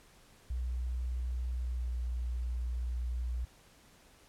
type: tone with pitch glide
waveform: sine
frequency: 61.74 to 60.64 Hz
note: B1 to B1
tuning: 0 to -31 cents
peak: -32 dBFS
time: 0.5-3.45 s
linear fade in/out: 5 ms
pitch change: -31 cents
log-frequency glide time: 1.63-1.93 s
effects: pink hiss -61 dBFS RMS until 4.28 s + low-pass 12000 Hz 12 dB/octave